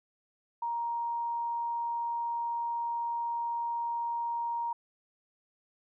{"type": "tone", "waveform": "sine", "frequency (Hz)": 938, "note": "A#5", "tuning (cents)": 11, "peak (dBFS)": -30, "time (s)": [0.62, 4.73], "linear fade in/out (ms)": 5, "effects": []}